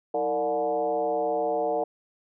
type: tone with frequency modulation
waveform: sine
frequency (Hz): 590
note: D5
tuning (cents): +8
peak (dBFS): -23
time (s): 0.14-1.84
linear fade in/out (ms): 5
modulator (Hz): 134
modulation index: 1.5
effects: none